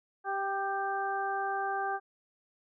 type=harmonic tone with a mistuned harmonic; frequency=392 Hz; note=G4; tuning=in tune; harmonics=1 / 2 / 3 / 4; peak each=-38 / -32 / -38 / -37 dBFS; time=0.24-2 s; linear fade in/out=50 ms; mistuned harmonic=3; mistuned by=+21 cents; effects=none